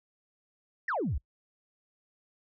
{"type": "exponential sweep", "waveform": "sine", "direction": "down", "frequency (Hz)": [1975.5, 51.8], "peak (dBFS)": -27, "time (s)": [0.88, 1.18], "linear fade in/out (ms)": 5, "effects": ["noise-tail reverb RT60 0.1 s tail -26 dB re dry", "tanh soft clip ceiling -23 dBFS"]}